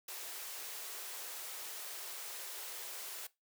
white high-pass noise, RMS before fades -45 dBFS, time 0.08-3.27 s, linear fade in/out 5 ms, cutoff 340 Hz, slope 96 dB/octave, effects noise-tail reverb RT60 0.2 s tail -19 dB re dry

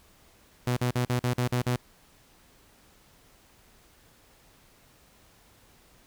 sawtooth tone bursts, 123.47 Hz, B2, in tune, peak -20 dBFS, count 8, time 0.67-1.761 s, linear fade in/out 5 ms, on 97 ms, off 45 ms, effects pink hiss -59 dBFS RMS until 6.06 s

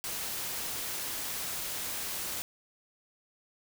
white noise, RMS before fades -36 dBFS, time 0.04-2.42 s, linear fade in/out 0 ms, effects none

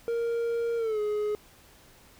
triangle tone with pitch glide, 466.2 to 420.2 Hz, A#4 to G#4, 0 to +20 cents, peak -24 dBFS, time 0.08-1.35 s, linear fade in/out 0 ms, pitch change -180 cents, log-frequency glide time 0.77-1 s, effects pink hiss -56 dBFS RMS until 2.19 s

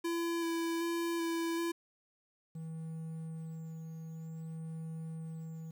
square tone with vibrato, 335.2 Hz, E4, 29 cents sharp, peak -33 dBFS, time 0.04-1.72 s, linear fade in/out 10 ms, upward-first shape square, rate 1.3 Hz, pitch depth 12 cents each way
triangle tone with tremolo, 161.4 Hz, E3, 36 cents flat, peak -37 dBFS, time 2.55-5.71 s, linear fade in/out 5 ms, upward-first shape sine, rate 0.53 Hz, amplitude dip 30%
effects 11-bit

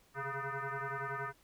sine tone with frequency modulation, 143.3 Hz, D3, 42 cents flat, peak -36 dBFS, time 0.14-1.33 s, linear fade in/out 50 ms, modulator 276 Hz, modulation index 6, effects pink hiss -67 dBFS RMS until 1.43 s

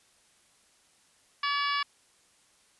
harmonic tone, 571 Hz, D5, 49 cents flat, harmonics 2 / 3 / 4 / 5 / 6 / 7 / 8 / 9, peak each -29 / -34 / -35 / -37 / -38 / -43 / -40 / -40 dBFS, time 1.43-1.83 s, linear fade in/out 5 ms, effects white hiss -64 dBFS RMS until 2.79 s + resampled to 24000 Hz

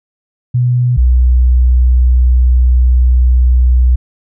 sine tone pair in turn, 123.47 / 62.09 Hz, B2 / B1, 0 / +10 cents, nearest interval octave, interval 1190 cents, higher first, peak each -8 / -5 dBFS, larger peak second, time 0.54-0.97 / 0.97-3.96 s, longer second, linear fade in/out 10 ms, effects none

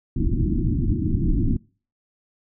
pink low-pass noise, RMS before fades -21 dBFS, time 0.16-1.57 s, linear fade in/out 5 ms, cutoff 340 Hz, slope 96 dB/octave, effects noise-tail reverb RT60 0.4 s tail -25 dB re dry

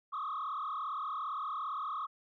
sine tone with frequency modulation, 1182 Hz, D6, 11 cents sharp, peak -33 dBFS, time 0.12-2.07 s, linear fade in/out 20 ms, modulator 37.5 Hz, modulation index 2.7, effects tanh soft clip ceiling -32 dBFS

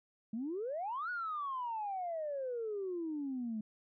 sine exponential two-way sweep, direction up then down, 211 to 1480 to 211 Hz, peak -35 dBFS, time 0.33-3.61 s, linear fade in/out 5 ms, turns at 1.1 s, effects tanh soft clip ceiling -31 dBFS

